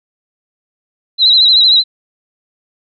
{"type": "tone with vibrato", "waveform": "sine", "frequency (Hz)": 3957, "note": "B7", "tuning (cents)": 3, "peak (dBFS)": -5, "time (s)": [1.18, 1.84], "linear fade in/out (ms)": 50, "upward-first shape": "sine", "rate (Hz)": 13, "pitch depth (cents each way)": 68, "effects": []}